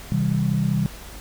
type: chord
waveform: sine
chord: C major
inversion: none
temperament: equal with one note detuned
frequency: 130.81 / 160.77 / 196 Hz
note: C3 / E3 / G3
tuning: 0 / -43 / 0 cents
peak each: -23 dBFS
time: 0.12-0.86 s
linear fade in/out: 0 ms
effects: added 50 Hz sine -40 dBFS peak until 1.2 s + pink hiss -41 dBFS RMS until 1.2 s